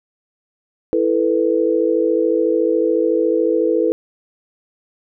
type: chord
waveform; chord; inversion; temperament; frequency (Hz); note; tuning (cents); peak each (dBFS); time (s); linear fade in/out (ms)
sine; E suspended fourth; none; equal; 329.6 / 440 / 493.9; E4 / A4 / B4; 0 / 0 / 0; -18; 0.93-3.92; 0
effects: none